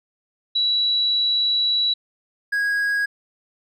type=tone pair in turn; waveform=sine / triangle; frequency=3921 / 1648.6 Hz; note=B7 / G#6; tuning=-13 / -13 cents; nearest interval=octave + minor third; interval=1500 cents; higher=first; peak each=-17 dBFS; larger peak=neither; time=0.55-1.94 / 2.52-3.06 s; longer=first; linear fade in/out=10 ms; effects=none